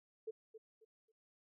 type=tone with echo; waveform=sine; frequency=441.3 Hz; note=A4; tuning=5 cents sharp; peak=-40 dBFS; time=0.27-0.31 s; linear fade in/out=10 ms; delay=270 ms; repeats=3; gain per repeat=-11 dB; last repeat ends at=1.12 s; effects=none